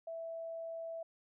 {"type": "tone", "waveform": "sine", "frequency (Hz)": 659.3, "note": "E5", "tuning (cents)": 0, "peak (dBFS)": -40, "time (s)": [0.07, 1.03], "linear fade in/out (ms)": 5, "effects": []}